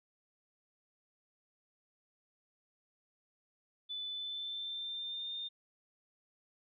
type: tone with pitch glide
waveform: sine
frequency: 3496 to 3626 Hz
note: A7 to A#7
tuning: -12 to -49 cents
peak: -38 dBFS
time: 3.89-5.49 s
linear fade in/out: 20 ms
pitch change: +63 cents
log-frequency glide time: 4.08-5.33 s
effects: none